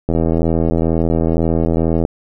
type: click train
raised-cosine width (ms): 2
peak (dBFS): -3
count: 162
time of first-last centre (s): 0.09-2.051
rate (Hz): 82.1
effects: none